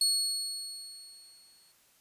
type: tone with exponential decay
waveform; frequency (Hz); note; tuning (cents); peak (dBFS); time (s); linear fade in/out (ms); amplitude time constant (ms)
30% pulse; 4353; C#8; -32; -20; 0.01-1.72; 2; 370
effects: white hiss -65 dBFS RMS until 2 s + resampled to 32000 Hz